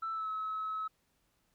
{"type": "tone with pitch glide", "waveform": "sine", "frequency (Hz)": [1326, 1289.7], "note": ["E6", "E6"], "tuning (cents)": [10, -38], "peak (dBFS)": -33, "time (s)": [0.02, 0.88], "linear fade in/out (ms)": 10, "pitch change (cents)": -48, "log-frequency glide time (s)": [0.12, 0.29], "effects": ["tanh soft clip ceiling -30 dBFS", "pink hiss -75 dBFS RMS until 1.54 s"]}